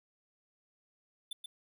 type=tone with echo; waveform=square; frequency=3524 Hz; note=A7; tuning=2 cents sharp; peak=-38 dBFS; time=1.31-1.33 s; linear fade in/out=5 ms; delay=130 ms; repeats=1; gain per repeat=-4 dB; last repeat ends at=1.46 s; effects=none